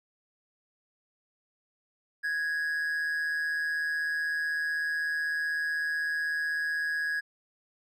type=tone with amplitude modulation; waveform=triangle; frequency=1661.2 Hz; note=G#6; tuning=in tune; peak=-24 dBFS; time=2.23-7.21 s; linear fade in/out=20 ms; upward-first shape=sine; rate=156 Hz; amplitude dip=45%; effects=none